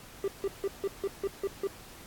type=tone bursts; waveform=triangle; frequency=393.7 Hz; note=G4; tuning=8 cents sharp; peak=-25 dBFS; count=8; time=0.24-1.672 s; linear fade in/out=2 ms; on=39 ms; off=160 ms; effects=pink hiss -50 dBFS RMS until 2.06 s + AAC 64 kbps